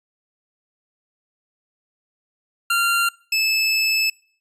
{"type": "tone pair in turn", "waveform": "25% pulse", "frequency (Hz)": [1386, 2616], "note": ["F6", "E7"], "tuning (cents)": [-14, -14], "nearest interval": "major seventh", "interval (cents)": 1100, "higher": "second", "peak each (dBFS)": -13, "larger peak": "neither", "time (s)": [[2.7, 3.09], [3.32, 4.1]], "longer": "second", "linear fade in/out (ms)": 5, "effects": ["noise-tail reverb RT60 0.5 s tail -24 dB re dry", "resampled to 32000 Hz"]}